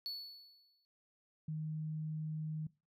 triangle tone with exponential decay, 4428 Hz, C#8, 3 cents flat, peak -36 dBFS, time 0.06-0.85 s, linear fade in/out 0 ms, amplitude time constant 170 ms
sine tone, 155.56 Hz, D#3, in tune, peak -37 dBFS, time 1.48-2.67 s, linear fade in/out 5 ms
effects noise-tail reverb RT60 0.3 s tail -21 dB re dry

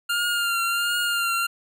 25% pulse tone with vibrato, 1400 Hz, F6, 4 cents sharp, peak -18 dBFS, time 0.09-1.47 s, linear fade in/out 10 ms, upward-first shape triangle, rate 1.4 Hz, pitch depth 38 cents each way, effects none

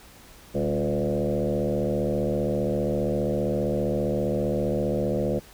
sine tone with frequency modulation, 349.2 Hz, F4, in tune, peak -22 dBFS, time 0.54-5.4 s, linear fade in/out 20 ms, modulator 75.1 Hz, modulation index 3.3, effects added 50 Hz sine -56 dBFS peak until 5.53 s + pink hiss -50 dBFS RMS until 5.53 s

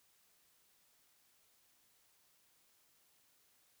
silence, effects white hiss -72 dBFS RMS until 3.8 s

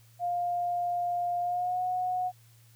sine tone with pitch glide, 704 to 730.9 Hz, F5 to F#5, +14 to -21 cents, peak -27 dBFS, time 0.19-2.32 s, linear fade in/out 50 ms, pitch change +65 cents, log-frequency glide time 1.41-1.82 s, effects added 115 Hz sine -56 dBFS peak until 2.75 s + white hiss -63 dBFS RMS until 2.75 s

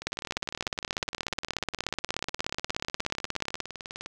two click trains, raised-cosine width 0.2 ms, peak -10 / -20 dBFS, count 60 / 81, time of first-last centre 0.07-3.603 / 0.02-4.06 s, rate 16.7 / 19.8 Hz, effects none

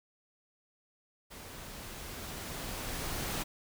pink noise with level ramp, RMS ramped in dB -48 to -35 dBFS, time 1.3-3.44 s, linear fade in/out 20 ms, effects none

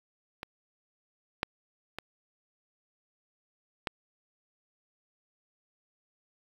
clicks, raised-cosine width 0.3 ms, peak -21 / -11 / -20 / -14 dBFS, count 4, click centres 0.431 / 1.431 / 1.986 / 3.872 s, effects 7-bit

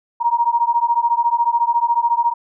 sine beating tone pair, 935 / 949 Hz, A#5 / A#5, +5 / +31 cents, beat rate 14 Hz, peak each -17 dBFS, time 0.2-2.34 s, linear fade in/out 20 ms, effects none

